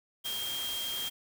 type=tone in noise; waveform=sine; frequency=3213 Hz; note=G7; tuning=42 cents sharp; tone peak=-34 dBFS; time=0.24-1.1 s; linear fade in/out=20 ms; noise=white; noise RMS=-39 dBFS; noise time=0.24-1.1 s; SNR=+2 dB; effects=none